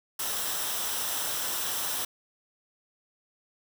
white noise with comb filter, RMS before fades -31 dBFS, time 0.19-2.05 s, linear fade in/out 5 ms, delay 0.44 ms, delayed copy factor -0.5, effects none

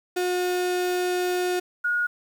35% pulse / sine tone pair in turn, 360.5 / 1442 Hz, F#4 / F#6, -45 / -45 cents, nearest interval 2 octaves, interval 2400 cents, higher second, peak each -21 dBFS, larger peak neither, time 0.16-1.6 / 1.84-2.07 s, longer first, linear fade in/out 10 ms, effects 9-bit

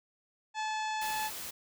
harmonic tone, 865 Hz, A5, 30 cents flat, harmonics 1 / 2 / 3 / 4 / 5 / 6 / 7 / 8 / 9, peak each -33 / -40 / -43 / -46 / -48 / -53 / -54 / -50 / -56 dBFS, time 0.54-1.31 s, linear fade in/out 50 ms
white noise, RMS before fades -41 dBFS, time 1.01-1.51 s, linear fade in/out 10 ms
effects none

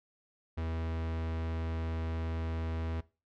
45% pulse tone, 81.4 Hz, E2, 21 cents flat, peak -33 dBFS, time 0.57-3.01 s, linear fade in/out 10 ms, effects noise-tail reverb RT60 0.3 s tail -19 dB re dry + low-pass 3000 Hz 12 dB/octave

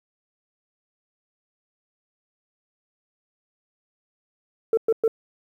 sine tone bursts, 447.9 Hz, A4, 31 cents sharp, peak -14 dBFS, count 3, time 4.73-5.079 s, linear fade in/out 2 ms, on 43 ms, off 110 ms, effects tanh soft clip ceiling -13 dBFS + 9-bit

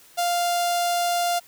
sawtooth tone with notch filter, 698.5 Hz, F5, in tune, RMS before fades -23 dBFS, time 0.17-1.4 s, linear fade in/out 20 ms, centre 1800 Hz, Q 1.1, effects white hiss -52 dBFS RMS until 1.47 s

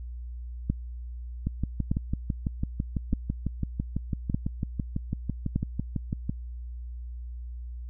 two click trains, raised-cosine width 5 ms, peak -15 / -12 dBFS, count 30 / 5, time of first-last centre 1.47-6.295 / 0.7-5.56 s, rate 6.01 / 0.823 Hz, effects added 60 Hz sine -35 dBFS peak until 7.89 s

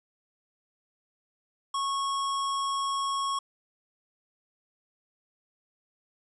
square tone, 1100 Hz, C#6, 14 cents flat, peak -28 dBFS, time 1.74-3.39 s, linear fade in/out 5 ms, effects resampled to 24000 Hz

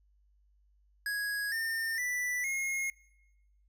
square tone with pitch steps, 1661.2 / 1811.6 / 1975.5 / 2154 Hz, G#6 / A#6 / B6 / C7, 0 / -50 / 0 / +50 cents, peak -32 dBFS, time 1.06-2.9 s, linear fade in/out 2 ms, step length 460 ms, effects noise-tail reverb RT60 1.0 s tail -23 dB re dry + added 50 Hz sine -64 dBFS peak until 3.68 s

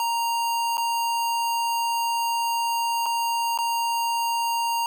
square tone with dropouts, 932 Hz, A#5, 1 cent flat, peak -23 dBFS, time 0-4.86 s, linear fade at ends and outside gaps 1 ms, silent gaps 0.771-0.779 / 3.059-3.063 / 3.576-3.587 s, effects none

